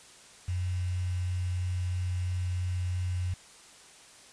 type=tone with quantisation; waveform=sine; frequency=90.3 Hz; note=F#2; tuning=42 cents flat; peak=-28 dBFS; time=0.48-3.34 s; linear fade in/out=5 ms; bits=8; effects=white hiss -53 dBFS RMS until 4.32 s + resampled to 22050 Hz